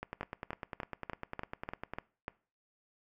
two click trains, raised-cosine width 0.5 ms, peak -22 / -23 dBFS, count 8 / 20, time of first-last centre 0.21-2.281 / 0.03-1.936 s, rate 3.38 / 9.97 Hz, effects noise-tail reverb RT60 0.4 s tail -22 dB re dry

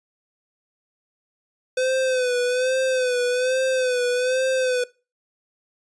square tone with vibrato, 507 Hz, B4, 45 cents sharp, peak -20 dBFS, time 1.77-4.84 s, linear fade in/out 5 ms, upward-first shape sine, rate 1.2 Hz, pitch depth 57 cents each way, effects noise-tail reverb RT60 0.3 s tail -21 dB re dry + resampled to 22050 Hz

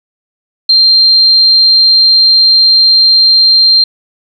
sine tone, 4172 Hz, C8, 6 cents flat, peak -3 dBFS, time 0.69-3.84 s, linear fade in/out 5 ms, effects none

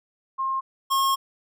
sine / square tone pair in turn, 1066 / 1080.9 Hz, C6 / C#6, +32 / -44 cents, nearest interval unison, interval 24 cents, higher second, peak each -23 / -20 dBFS, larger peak second, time 0.38-0.61 / 0.9-1.16 s, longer second, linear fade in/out 20 ms, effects none

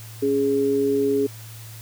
sine tone pair together, 277.2 / 415.3 Hz, C#4 / G#4, 0 / 0 cents, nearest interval perfect fifth, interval 700 cents, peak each -23 / -19 dBFS, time 0.22-1.27 s, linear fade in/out 10 ms, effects added 111 Hz sine -38 dBFS peak until 1.81 s + white hiss -44 dBFS RMS until 1.81 s

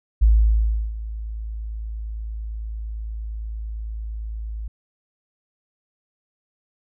sine tone with ADSR envelope, 54.4 Hz, A1, 19 cents flat, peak -10 dBFS, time 0.21-4.68 s, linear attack 16 ms, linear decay 700 ms, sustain -17 dB, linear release 4 ms, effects none

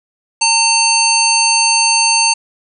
harmonic tone, 900 Hz, A5, 39 cents sharp, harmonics 1 / 3 / 5 / 7 / 9, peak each -16 / -16 / -16 / -16 / -16 dBFS, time 0.41-2.34 s, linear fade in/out 10 ms, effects none

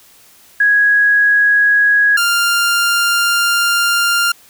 sine / sawtooth tone pair in turn, 1661.2 / 1396.9 Hz, G#6 / F6, 0 / 0 cents, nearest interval minor third, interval 300 cents, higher first, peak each -8 dBFS, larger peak neither, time 0.6-2.17 / 2.17-4.32 s, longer second, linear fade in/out 5 ms, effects white hiss -46 dBFS RMS until 4.49 s

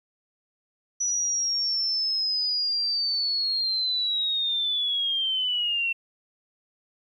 sine linear sweep, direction down, 5910 to 2697 Hz, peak -23 dBFS, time 1-5.93 s, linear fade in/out 10 ms, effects 10-bit

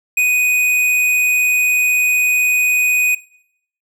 sine tone with tanh clipping, 2489 Hz, D#7, in tune, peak -13 dBFS, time 0.17-3.15 s, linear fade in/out 5 ms, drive 15 dB, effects noise-tail reverb RT60 0.7 s tail -20 dB re dry

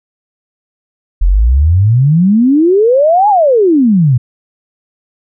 sine exponential two-way sweep, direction up then down, 40.47 to 860 to 115.6 Hz, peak -5 dBFS, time 1.21-4.18 s, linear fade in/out 10 ms, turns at 3.29 s, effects none

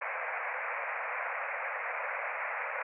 white band-pass noise, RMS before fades -36 dBFS, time 0.01-2.83 s, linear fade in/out 10 ms, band 490 to 2400 Hz, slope 96 dB/octave, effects none

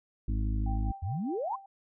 harmonic tone, 52.8 Hz, G#1, 29 cents sharp, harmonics 1 / 2 / 4 / 5 / 6, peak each -28 / -34 / -40 / -42 / -44 dBFS, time 0.28-0.92 s, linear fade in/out 5 ms
sine tone with tremolo, 784 Hz, G5, in tune, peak -38 dBFS, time 0.66-1.66 s, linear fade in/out 5 ms, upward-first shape sine, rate 4.9 Hz, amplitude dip 75%
sine exponential sweep, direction up, 78.1 to 1084 Hz, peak -30 dBFS, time 1.02-1.56 s, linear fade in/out 10 ms
effects none

